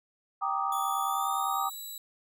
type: chord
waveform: sine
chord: Eb major seventh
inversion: first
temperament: equal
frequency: 784 / 932.3 / 1174.7 / 1244.5 Hz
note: G5 / Bb5 / D6 / Eb6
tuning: 0 / 0 / 0 / 0 cents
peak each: -32 / -36 / -32 / -32 dBFS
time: 0.41-1.7 s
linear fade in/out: 20 ms
type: tone with pitch glide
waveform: 5% pulse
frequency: 3441 to 3930 Hz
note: A7 to B7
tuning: -39 to -9 cents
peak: -32 dBFS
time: 0.72-1.98 s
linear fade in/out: 2 ms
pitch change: +230 cents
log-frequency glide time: 1.05-1.76 s
effects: none